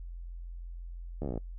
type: slowing click train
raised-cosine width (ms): 2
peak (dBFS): -22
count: 11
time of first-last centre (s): 1.22-1.376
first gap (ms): 13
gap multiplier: 1.04
effects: noise-tail reverb RT60 0.1 s tail -23 dB re dry + added 43 Hz sine -39 dBFS peak until 1.58 s